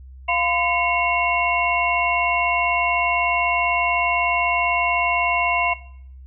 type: tone cluster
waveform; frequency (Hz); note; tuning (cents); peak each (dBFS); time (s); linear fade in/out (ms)
sine; 696 / 1016 / 2185 / 2748; F5 / B5 / C#7 / F7; -6 / +49 / -26 / -29; -23; 0.28-5.74; 10
effects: noise-tail reverb RT60 0.6 s tail -17 dB re dry + added 65 Hz sine -38 dBFS peak until 6.26 s